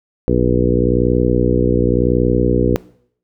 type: harmonic tone with a mistuned harmonic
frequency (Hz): 60.9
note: B1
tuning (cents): -24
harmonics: 1 / 2 / 3 / 4 / 5 / 6 / 7 / 8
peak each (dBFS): -20 / -20 / -20 / -20 / -20 / -20 / -20 / -20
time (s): 0.28-2.76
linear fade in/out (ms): 0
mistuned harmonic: 1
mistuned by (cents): -32
effects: noise-tail reverb RT60 0.6 s tail -20 dB re dry